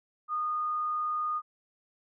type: tone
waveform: sine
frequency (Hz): 1228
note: D#6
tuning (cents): -23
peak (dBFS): -28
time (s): 0.28-1.42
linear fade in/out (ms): 50
effects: none